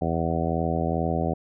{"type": "harmonic tone", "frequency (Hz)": 82.41, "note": "E2", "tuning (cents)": 0, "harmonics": [1, 2, 3, 4, 5, 6, 7, 8, 9], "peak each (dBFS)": [-30, -28, -31, -33, -33, -34, -33, -33, -31], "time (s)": [0.01, 1.34], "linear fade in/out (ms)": 10, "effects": []}